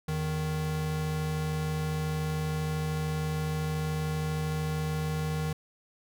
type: tone pair together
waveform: square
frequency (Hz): 82.62 / 155.56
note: E2 / D#3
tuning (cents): +4 / 0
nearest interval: major seventh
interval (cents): 1096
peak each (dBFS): -37 / -30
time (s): 0.08-5.53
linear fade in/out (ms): 5
effects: none